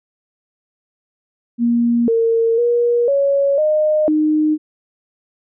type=tone with pitch steps; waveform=sine; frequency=236.3 / 456.8 / 477 / 558 / 613 / 306.9 Hz; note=A#3 / A#4 / A#4 / C#5 / D#5 / D#4; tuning=+24 / -35 / +40 / +11 / -26 / -24 cents; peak=-12 dBFS; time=1.58-4.58 s; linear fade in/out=50 ms; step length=500 ms; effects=none